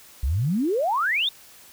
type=exponential sweep; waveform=sine; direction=up; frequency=58.27 to 3761 Hz; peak=-20 dBFS; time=0.23-1.29 s; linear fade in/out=5 ms; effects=white hiss -49 dBFS RMS until 1.72 s